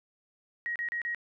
sine tone bursts, 1892 Hz, A#6, 25 cents sharp, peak -30 dBFS, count 4, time 0.66-1.147 s, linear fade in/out 0 ms, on 97 ms, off 33 ms, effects none

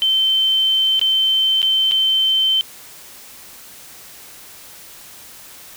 sine tone with dropouts, 3093 Hz, G7, 24 cents flat, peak -13 dBFS, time 0.02-2.61 s, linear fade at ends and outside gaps 0 ms, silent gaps 0.994-1.014 / 1.618-1.628 / 1.912-1.919 s, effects white hiss -40 dBFS RMS until 5.76 s

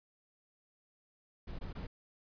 brown noise bursts, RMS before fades -42 dBFS, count 3, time 1.47-1.87 s, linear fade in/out 10 ms, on 120 ms, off 20 ms, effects resampled to 11025 Hz

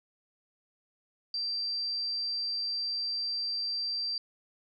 sine tone, 4699 Hz, D8, in tune, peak -30 dBFS, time 1.34-4.18 s, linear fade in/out 2 ms, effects none

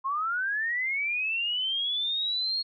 sine linear sweep, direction up, 1047 to 4308 Hz, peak -26 dBFS, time 0.04-2.63 s, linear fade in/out 20 ms, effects none

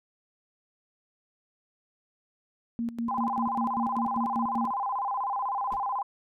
sine tone with tremolo, 233.1 Hz, A#3, in tune, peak -27 dBFS, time 2.79-4.71 s, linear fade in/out 0 ms, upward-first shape square, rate 5.1 Hz, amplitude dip 75%
sine tone with vibrato, 903 Hz, A5, 45 cents sharp, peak -27 dBFS, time 3.08-6.03 s, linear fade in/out 10 ms, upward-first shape square, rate 16 Hz, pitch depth 210 cents each way
brown noise with exponential decay, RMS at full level -34 dBFS, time 5.72-5.83 s, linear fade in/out 1 ms, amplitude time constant 23 ms
effects none

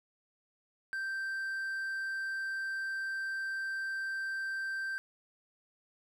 triangle tone, 1566 Hz, G6, 2 cents flat, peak -32 dBFS, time 0.93-4.98 s, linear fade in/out 0 ms, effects none

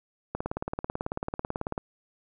click train, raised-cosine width 1 ms, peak -16 dBFS, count 27, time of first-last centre 0.35-1.779 s, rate 18.2 Hz, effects none

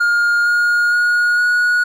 triangle tone with pitch steps, 1416 / 1429.1 / 1442.4 / 1455.8 Hz, F6 / F6 / F#6 / F#6, +23 / +39 / -45 / -29 cents, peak -10 dBFS, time 0-1.84 s, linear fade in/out 10 ms, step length 460 ms, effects none

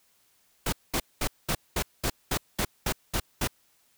pink noise bursts, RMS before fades -27 dBFS, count 11, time 0.66-3.475 s, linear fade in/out 5 ms, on 65 ms, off 210 ms, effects white hiss -66 dBFS RMS until 3.97 s

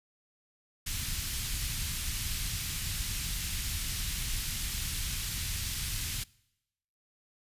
pink band-stop noise, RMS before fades -34 dBFS, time 0.86-6.24 s, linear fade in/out 10 ms, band 110 to 2700 Hz, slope 12 dB/octave, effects noise-tail reverb RT60 0.9 s tail -24 dB re dry + resampled to 32000 Hz

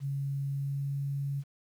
sine tone with pitch glide, 138.9 to 139.87 Hz, C#3 to C#3, +4 to +16 cents, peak -30 dBFS, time 0-1.44 s, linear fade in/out 50 ms, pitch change +12 cents, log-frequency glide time 0.47-0.95 s, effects 10-bit

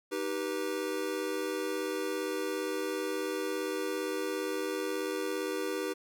square chord, Eb augmented, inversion none, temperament just, 311.1 / 388.9 / 486.1 Hz, Eb4 / G4 / B4, 0 / -14 / -28 cents, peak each -38 / -36 / -37 dBFS, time 0.11-5.94 s, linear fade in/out 20 ms, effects none

